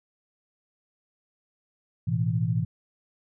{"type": "chord", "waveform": "sine", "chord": "A suspended second", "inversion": "none", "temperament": "just", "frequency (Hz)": [110, 123.75, 165], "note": ["A2", "B2", "E3"], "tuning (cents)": [0, 4, 2], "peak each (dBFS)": -27, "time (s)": [2.07, 2.65], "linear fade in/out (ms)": 10, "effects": []}